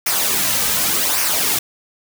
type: noise with flanger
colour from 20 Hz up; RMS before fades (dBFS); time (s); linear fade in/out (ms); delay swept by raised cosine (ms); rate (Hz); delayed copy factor
white; -18; 0.06-1.59; 5; 0.26 to 2.86; 0.87; -0.55
effects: none